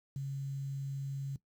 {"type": "tone with quantisation", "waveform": "sine", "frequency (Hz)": 137.5, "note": "C#3", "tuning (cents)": -14, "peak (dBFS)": -35, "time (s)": [0.16, 1.36], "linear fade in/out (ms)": 2, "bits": 10, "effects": ["noise-tail reverb RT60 0.1 s tail -17 dB re dry"]}